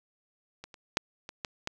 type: clicks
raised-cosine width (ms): 0.2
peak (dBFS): -25 / -30 / -7 / -23 / -16 / -15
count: 6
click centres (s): 0.64 / 0.742 / 0.971 / 1.291 / 1.448 / 1.674
effects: none